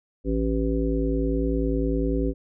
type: harmonic tone with a mistuned harmonic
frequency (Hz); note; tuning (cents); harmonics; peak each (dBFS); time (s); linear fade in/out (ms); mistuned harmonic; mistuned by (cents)
55; A1; 0; 1 / 3 / 5 / 7 / 9; -25 / -31 / -26 / -29 / -31; 0.24-2.34; 50; 1; -18
effects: none